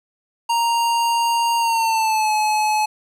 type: tone with pitch glide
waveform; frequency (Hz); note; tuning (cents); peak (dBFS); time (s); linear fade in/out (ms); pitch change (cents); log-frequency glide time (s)
square; 932.3 to 854.9; A#5 to G#5; 0 to +50; -17; 0.49-2.86; 10; -150; 1.58-2.32
effects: low-pass 12000 Hz 12 dB/octave + 9-bit